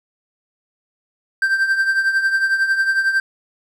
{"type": "tone with tremolo", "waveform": "triangle", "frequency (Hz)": 1569, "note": "G6", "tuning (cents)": 1, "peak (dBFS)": -10, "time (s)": [1.42, 3.2], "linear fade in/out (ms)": 2, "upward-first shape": "triangle", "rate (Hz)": 11, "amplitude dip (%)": 70, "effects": []}